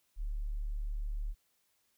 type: tone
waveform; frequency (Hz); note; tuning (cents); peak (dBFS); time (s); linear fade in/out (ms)
sine; 36.71; D1; 0; -33; 0.16-1.35; 50
effects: white hiss -75 dBFS RMS until 1.97 s